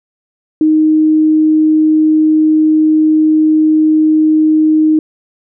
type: tone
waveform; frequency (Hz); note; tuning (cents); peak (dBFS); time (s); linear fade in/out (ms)
sine; 311.1; D#4; 0; -6; 0.61-4.99; 2
effects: none